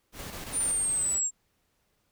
pink noise, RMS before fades -44 dBFS, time 0.12-1.21 s, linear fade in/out 50 ms
pink noise bursts, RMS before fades -41 dBFS, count 4, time 0.19-0.714 s, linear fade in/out 0 ms, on 110 ms, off 28 ms
sine exponential sweep, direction down, 9397 to 7459 Hz, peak -25 dBFS, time 0.52-1.31 s, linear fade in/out 50 ms
effects pink hiss -73 dBFS RMS until 2.11 s

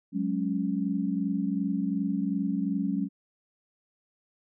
sine chord, F# suspended second, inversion none, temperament equal, 185 / 207.7 / 277.2 Hz, F#3 / G#3 / C#4, 0 / 0 / 0 cents, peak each -30 dBFS, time 0.12-3.09 s, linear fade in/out 50 ms, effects none

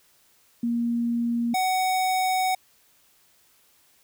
sine / square tone pair in turn, 235.5 / 747.7 Hz, A#3 / F#5, +18 / +18 cents, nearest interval octave + minor sixth, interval 2000 cents, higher second, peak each -22 dBFS, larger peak neither, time 0.63-1.54 / 1.54-2.55 s, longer second, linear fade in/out 5 ms, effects white hiss -61 dBFS RMS until 4.03 s

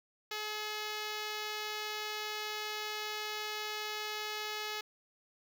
5% pulse tone with notch filter, 425.1 Hz, G#4, 40 cents sharp, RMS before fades -39 dBFS, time 0.31-4.81 s, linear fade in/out 5 ms, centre 11000 Hz, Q 1.6, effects none

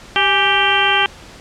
harmonic tone with a mistuned harmonic, 392 Hz, G4, in tune, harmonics 1 / 2 / 3 / 4 / 5 / 6 / 7 / 8, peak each -24 / -19 / -21 / -19 / -22 / -22 / -20 / -18 dBFS, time 0.16-1.06 s, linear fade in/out 0 ms, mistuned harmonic 2, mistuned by +75 cents, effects pink hiss -39 dBFS RMS until 1.4 s + low-pass 7000 Hz 12 dB/octave

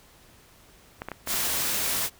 clicks, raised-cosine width 0.5 ms, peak -18 dBFS, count 5, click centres 1.019 / 1.086 / 1.117 / 1.274 / 1.34 s
white noise, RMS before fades -27 dBFS, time 1.26-2.1 s, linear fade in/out 50 ms
effects pink hiss -55 dBFS RMS until 2.19 s

